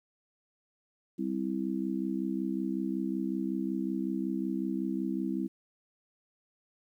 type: chord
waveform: sine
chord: C major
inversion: second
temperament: just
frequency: 196.22 / 261.6 / 327 Hz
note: G3 / C4 / E4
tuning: +2 / 0 / -14 cents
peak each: -34 dBFS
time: 1.18-5.48 s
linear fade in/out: 20 ms
effects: 11-bit